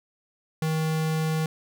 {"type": "tone", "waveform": "square", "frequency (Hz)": 158.2, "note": "D#3", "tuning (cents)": 29, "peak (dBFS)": -24, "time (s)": [0.62, 1.46], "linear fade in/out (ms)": 2, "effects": []}